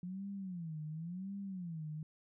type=tone with vibrato; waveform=sine; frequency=174.61 Hz; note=F3; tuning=in tune; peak=-40 dBFS; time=0.03-2.03 s; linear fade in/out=2 ms; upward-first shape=sine; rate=0.93 Hz; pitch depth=230 cents each way; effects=none